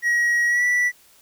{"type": "tone with pitch glide", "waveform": "triangle", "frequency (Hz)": [1903, 1959.9], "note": ["A#6", "B6"], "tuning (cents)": [35, -14], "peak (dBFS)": -15, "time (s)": [0.02, 0.92], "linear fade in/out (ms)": 50, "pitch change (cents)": 51, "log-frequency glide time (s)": [0.47, 0.64], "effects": ["white hiss -54 dBFS RMS until 1.21 s"]}